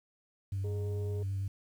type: tone with vibrato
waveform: sine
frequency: 97.6 Hz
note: G2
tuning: 7 cents flat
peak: -30 dBFS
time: 0.52-1.48 s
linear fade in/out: 5 ms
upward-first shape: sine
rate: 9 Hz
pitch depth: 12 cents each way
type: tone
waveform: sine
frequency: 415.3 Hz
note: G#4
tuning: in tune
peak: -37 dBFS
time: 0.64-1.23 s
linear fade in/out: 5 ms
effects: tanh soft clip ceiling -29 dBFS + 10-bit